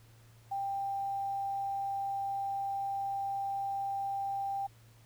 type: tone with quantisation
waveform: sine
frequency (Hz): 790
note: G5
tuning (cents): +13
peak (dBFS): -32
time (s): 0.51-4.67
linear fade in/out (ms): 10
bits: 10
effects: added 114 Hz sine -57 dBFS peak until 5.05 s + pink hiss -64 dBFS RMS until 5.05 s